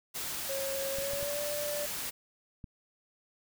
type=noise; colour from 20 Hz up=white; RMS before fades=-37 dBFS; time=0.14-2.11 s; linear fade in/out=20 ms
type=tone with pitch glide; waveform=triangle; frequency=545 to 587.5 Hz; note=C#5 to D5; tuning=-29 to +1 cents; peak=-32 dBFS; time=0.49-1.86 s; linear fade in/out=5 ms; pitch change=+130 cents; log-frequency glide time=0.93-1.42 s
type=clicks; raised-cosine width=5 ms; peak=-31 dBFS; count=4; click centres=0.986 / 1.135 / 1.229 / 2.642 s
effects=none